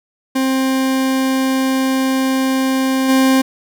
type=tone with level steps; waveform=40% pulse; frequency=264 Hz; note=C4; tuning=16 cents sharp; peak=-13 / -9 dBFS; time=0.35-3.42 s; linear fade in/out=10 ms; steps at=3.08 s; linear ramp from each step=20 ms; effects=none